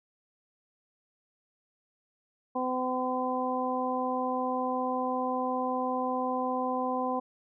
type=harmonic tone; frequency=254.7 Hz; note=C4; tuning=46 cents flat; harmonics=1 / 2 / 3 / 4; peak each=-33 / -33 / -33 / -33 dBFS; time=2.55-7.2 s; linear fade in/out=10 ms; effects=none